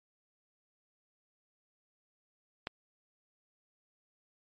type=click; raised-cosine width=0.3 ms; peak=-19 dBFS; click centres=2.671 s; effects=MP3 48 kbps